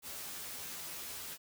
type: noise with comb filter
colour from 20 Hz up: white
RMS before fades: -44 dBFS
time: 0.02-1.38 s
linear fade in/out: 50 ms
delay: 12 ms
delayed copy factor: +0.85
effects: none